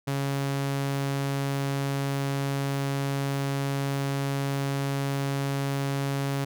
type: tone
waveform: sawtooth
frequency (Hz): 138.59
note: C#3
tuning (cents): 0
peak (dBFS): -22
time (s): 0.07-6.45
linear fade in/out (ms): 10
effects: none